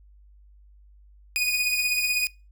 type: beating tone pair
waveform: sawtooth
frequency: 2474 / 2490 Hz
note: D#7 / D#7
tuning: -10 / +1 cents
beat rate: 16 Hz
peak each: -20 / -26 dBFS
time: 1.36-2.27 s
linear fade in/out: 0 ms
effects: noise-tail reverb RT60 0.3 s tail -25 dB re dry + added 50 Hz sine -50 dBFS peak until 2.51 s